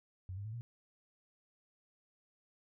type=tone with pitch steps; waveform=sine; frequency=92.7 / 100.51 / 108.97 / 118.15 Hz; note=F#2 / G2 / A2 / A#2; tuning=+4 / +44 / -16 / +24 cents; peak=-40 dBFS; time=0.29-0.61 s; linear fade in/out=0 ms; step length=80 ms; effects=none